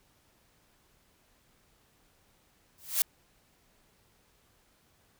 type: noise with exponential growth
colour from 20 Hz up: blue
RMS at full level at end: -22 dBFS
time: 2.78-3.02 s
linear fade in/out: 2 ms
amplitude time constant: 52 ms
effects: pink hiss -67 dBFS RMS until 5.19 s